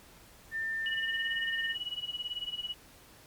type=tone with pitch glide; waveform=sine; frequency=1795 to 1825.3 Hz; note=A6 to A#6; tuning=+34 to -37 cents; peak=-31 dBFS; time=0.51-1.76 s; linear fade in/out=50 ms; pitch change=+29 cents; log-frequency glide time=0.92-1.29 s
type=tone with tremolo; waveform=sine; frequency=2928 Hz; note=F#7; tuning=19 cents flat; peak=-31 dBFS; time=0.86-2.74 s; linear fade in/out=0 ms; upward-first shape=sine; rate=18 Hz; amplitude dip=85%
effects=pink hiss -56 dBFS RMS until 3.26 s + MP3 96 kbps